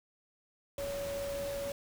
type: tone in noise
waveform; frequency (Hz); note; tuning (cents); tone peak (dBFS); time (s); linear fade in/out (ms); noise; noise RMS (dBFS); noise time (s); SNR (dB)
sine; 562; C#5; +24; -35; 0.78-1.72; 2; pink; -44; 0.78-1.72; +6
effects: none